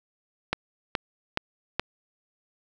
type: click train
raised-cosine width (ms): 0.3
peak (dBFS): -8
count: 4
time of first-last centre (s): 0.53-1.796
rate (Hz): 2.37
effects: none